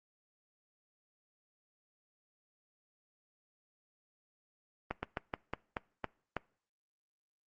slowing click train, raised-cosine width 0.5 ms, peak -19 dBFS, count 8, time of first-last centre 4.91-6.367 s, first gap 120 ms, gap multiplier 1.18, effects noise-tail reverb RT60 0.5 s tail -24 dB re dry + Opus 24 kbps

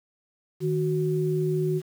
sine tone pair together, 155.4 / 370 Hz, D#3 / F#4, -2 / 0 cents, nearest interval octave + minor third, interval 1502 cents, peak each -25 / -25 dBFS, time 0.6-1.82 s, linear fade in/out 50 ms, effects 8-bit

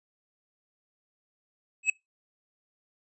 square tone with exponential growth, 2578 Hz, E7, 39 cents flat, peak -18 dBFS, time 1.83-1.9 s, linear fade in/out 5 ms, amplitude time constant 15 ms, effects noise-tail reverb RT60 0.2 s tail -25 dB re dry + resampled to 22050 Hz

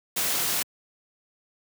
white noise, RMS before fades -26 dBFS, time 0.16-0.63 s, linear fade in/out 10 ms, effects high-pass 100 Hz 12 dB/octave

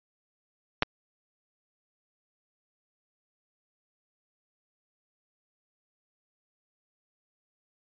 clicks, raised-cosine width 0.3 ms, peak -6 / -15 dBFS, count 2, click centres 0.824 / 0.831 s, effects resampled to 11025 Hz

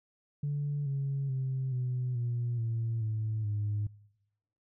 sine tone with pitch steps, 144.6 / 137.99 / 131.68 / 125.66 / 119.92 / 114.44 / 109.21 / 104.22 Hz, D3 / C#3 / C3 / B2 / A#2 / A#2 / A2 / G#2, -27 / -8 / +11 / +30 / +49 / -31 / -12 / +7 cents, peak -28 dBFS, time 0.43-3.87 s, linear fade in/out 5 ms, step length 430 ms, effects noise-tail reverb RT60 1.0 s tail -25 dB re dry + tanh soft clip ceiling -26 dBFS

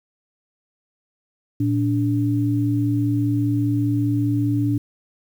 sine tone pair together, 115 / 290 Hz, A#2 / D4, -23 / -22 cents, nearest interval octave + major third, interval 1601 cents, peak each -20 dBFS, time 1.6-4.78 s, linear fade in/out 5 ms, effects 8-bit

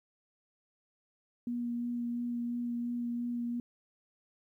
sine tone with vibrato, 239.3 Hz, A#3, 46 cents sharp, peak -32 dBFS, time 1.47-3.6 s, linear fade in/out 2 ms, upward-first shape sine, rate 2.9 Hz, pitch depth 12 cents each way, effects 12-bit

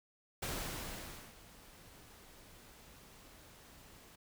pink noise with ADSR envelope, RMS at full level -39 dBFS, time 0.42-4.16 s, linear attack 8 ms, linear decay 900 ms, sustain -19 dB, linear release 11 ms, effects none

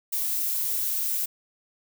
violet noise, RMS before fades -27 dBFS, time 0.12-1.26 s, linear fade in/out 10 ms, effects none

